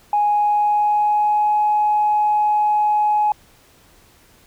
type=tone with pitch glide; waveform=sine; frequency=830.6 to 841.7 Hz; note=G#5 to G#5; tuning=0 to +23 cents; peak=-13 dBFS; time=0.13-3.32 s; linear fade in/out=2 ms; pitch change=+23 cents; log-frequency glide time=0.29-1.56 s; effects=tanh soft clip ceiling -9 dBFS + pink hiss -52 dBFS RMS until 4.46 s